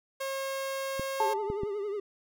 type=tone; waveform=sawtooth; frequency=540 Hz; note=C#5; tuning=45 cents flat; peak=-28 dBFS; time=0.2-1.34 s; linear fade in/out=10 ms
type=clicks; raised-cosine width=3 ms; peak=-22 dBFS; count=3; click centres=0.996 / 1.501 / 1.634 s
type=tone with vibrato; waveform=triangle; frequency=408.1 Hz; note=G#4; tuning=30 cents flat; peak=-29 dBFS; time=1.2-2 s; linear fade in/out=5 ms; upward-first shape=triangle; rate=11 Hz; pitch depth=92 cents each way
type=tone with exponential decay; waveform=sine; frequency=880 Hz; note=A5; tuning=in tune; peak=-23 dBFS; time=1.2-1.94 s; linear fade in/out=2 ms; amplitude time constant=160 ms
effects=none